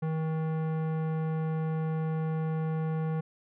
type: tone with tanh clipping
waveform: sine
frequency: 158.9 Hz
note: D#3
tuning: 37 cents sharp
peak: -30 dBFS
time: 0.02-3.21 s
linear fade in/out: 10 ms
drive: 17 dB
effects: none